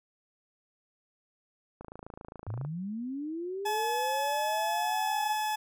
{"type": "click train", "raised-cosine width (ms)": 1, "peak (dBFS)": -29, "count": 24, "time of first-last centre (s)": [1.81, 2.649], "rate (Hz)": 27.4}
{"type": "linear sweep", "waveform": "sine", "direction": "up", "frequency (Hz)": [95.1, 848], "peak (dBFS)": -33, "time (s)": [2.47, 5.34], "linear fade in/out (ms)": 5}
{"type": "tone", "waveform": "40% pulse", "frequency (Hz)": 856, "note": "A5", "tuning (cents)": -48, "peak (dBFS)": -28, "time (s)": [3.65, 5.56], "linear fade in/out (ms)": 10}
{"effects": []}